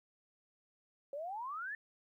sine exponential sweep, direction up, 543 to 1815 Hz, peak -39 dBFS, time 1.13-1.75 s, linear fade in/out 2 ms, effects 13-bit

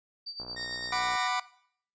sine tone with tremolo, 4634 Hz, D8, 24 cents flat, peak -35 dBFS, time 0.26-1.01 s, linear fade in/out 10 ms, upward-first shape sine, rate 8.9 Hz, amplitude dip 80%
click train, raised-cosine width 1 ms, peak -31 dBFS, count 47, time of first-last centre 0.4-1.153 s, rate 61.1 Hz
sawtooth tone, 1849 Hz, A#6, 15 cents flat, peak -33 dBFS, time 0.56-1.28 s, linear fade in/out 10 ms
sawtooth chord, B minor, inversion second, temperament just, 740.8 / 987.8 / 1185.3 Hz, F#5 / B5 / D6, +2 / 0 / +16 cents, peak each -28 dBFS, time 0.92-1.4 s, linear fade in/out 5 ms
effects noise-tail reverb RT60 0.6 s tail -18 dB re dry + resampled to 16000 Hz

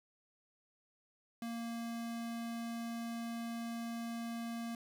square tone, 232.1 Hz, A#3, 7 cents flat, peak -40 dBFS, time 1.42-4.75 s, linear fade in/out 2 ms, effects 11-bit

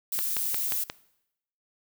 violet noise, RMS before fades -29 dBFS, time 0.12-0.84 s, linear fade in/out 5 ms
click train, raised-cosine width 0.2 ms, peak -14 dBFS, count 5, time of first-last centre 0.19-0.899 s, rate 5.64 Hz
effects noise-tail reverb RT60 0.8 s tail -20 dB re dry

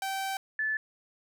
sawtooth / sine tone pair in turn, 775 / 1739.8 Hz, G5 / A6, -20 / -20 cents, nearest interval octave + major second, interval 1400 cents, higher second, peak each -27 / -27 dBFS, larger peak neither, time 0.02-0.37 / 0.59-0.77 s, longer first, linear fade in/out 2 ms, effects none

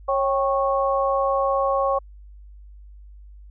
sine tone cluster, 548 / 785 / 1099 Hz, C#5 / G5 / C#6, -20 / +2 / -15 cents, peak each -21 / -26 / -23 dBFS, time 0.08-1.99 s, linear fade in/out 10 ms, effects added 50 Hz sine -41 dBFS peak until 3.5 s

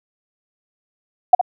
sine tone with echo, 730 Hz, F#5, 24 cents flat, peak -3 dBFS, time 1.33-1.35 s, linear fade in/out 5 ms, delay 63 ms, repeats 1, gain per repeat -10 dB, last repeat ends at 1.413 s, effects none

